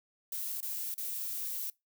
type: noise with dropouts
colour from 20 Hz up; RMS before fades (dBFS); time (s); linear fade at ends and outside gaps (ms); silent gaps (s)
violet; -37; 0.32-1.7; 2; 0.605-0.628 / 0.942-0.979
effects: noise-tail reverb RT60 0.2 s tail -23 dB re dry